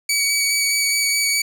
15% pulse tone with vibrato, 2267 Hz, C#7, 38 cents sharp, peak -10 dBFS, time 0.09-1.42 s, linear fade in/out 5 ms, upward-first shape square, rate 4.8 Hz, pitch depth 9 cents each way, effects none

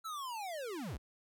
square linear sweep, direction down, 1346 to 32.77 Hz, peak -40 dBFS, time 0.04-0.98 s, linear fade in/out 20 ms, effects none

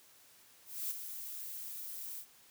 violet noise with ADSR envelope, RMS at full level -36 dBFS, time 0.65-2.26 s, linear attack 260 ms, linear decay 6 ms, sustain -8 dB, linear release 77 ms, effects white hiss -62 dBFS RMS until 2.5 s + high-pass 60 Hz 12 dB/octave

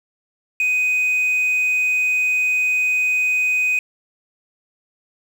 sine tone, 2500 Hz, D#7, 8 cents sharp, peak -13 dBFS, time 0.6-3.79 s, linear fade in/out 2 ms, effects tanh soft clip ceiling -15 dBFS + 7-bit

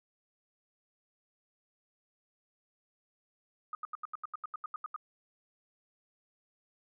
sine tone bursts, 1244.5 Hz, D#6, in tune, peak -35 dBFS, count 13, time 3.73-4.962 s, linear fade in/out 2 ms, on 20 ms, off 81 ms, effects none

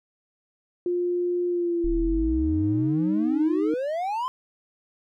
sine tone with pitch glide, 353.2 to 311.1 Hz, F4 to D#4, +20 to 0 cents, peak -22 dBFS, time 0.86-3.74 s, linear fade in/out 2 ms, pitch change -220 cents, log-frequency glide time 1.48-2.57 s
triangle exponential sweep, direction up, 30.44 to 1052 Hz, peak -23 dBFS, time 1.84-4.28 s, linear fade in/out 0 ms
effects none

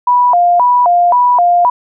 sine tone with vibrato, 830 Hz, G#5, 1 cent flat, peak -6 dBFS, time 0.07-1.7 s, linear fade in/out 5 ms, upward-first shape square, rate 1.9 Hz, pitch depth 290 cents each way, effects none

